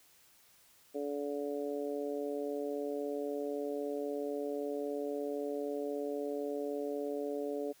harmonic tone, 143.8 Hz, D3, 36 cents flat, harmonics 2 / 3 / 4 / 5, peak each -40 / -37 / -40 / -49 dBFS, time 0.94-7.73 s, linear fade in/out 20 ms, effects white hiss -64 dBFS RMS until 7.8 s

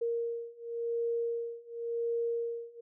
sine beating tone pair, 466.2 / 467.12 Hz, A#4 / A#4, 0 / +4 cents, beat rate 0.92 Hz, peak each -35 / -34 dBFS, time 0.01-2.81 s, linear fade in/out 10 ms, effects none

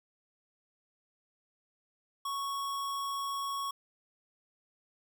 square tone, 1108.7 Hz, C#6, in tune, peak -34 dBFS, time 2.25-3.71 s, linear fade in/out 5 ms, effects none

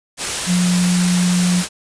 sine tone in noise, 178.8 Hz, F3, 41 cents sharp, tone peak -13 dBFS, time 0.46-1.64 s, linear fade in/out 50 ms, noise white, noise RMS -21 dBFS, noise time 0.17-1.69 s, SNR +5 dB, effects resampled to 22050 Hz

